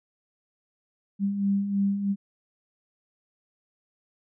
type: beating tone pair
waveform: sine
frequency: 196.3 / 199.4 Hz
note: G3 / G3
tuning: +3 / +30 cents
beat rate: 3.1 Hz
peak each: -31 / -23 dBFS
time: 1.19-2.16 s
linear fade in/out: 50 ms
effects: none